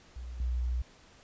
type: tone with level steps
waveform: sine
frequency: 61.3 Hz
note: B1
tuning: 12 cents flat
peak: -38 / -28 dBFS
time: 0.16-0.82 s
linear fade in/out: 5 ms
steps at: 0.4 s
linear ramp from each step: 2 ms
effects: pink hiss -58 dBFS RMS until 1.23 s + resampled to 16000 Hz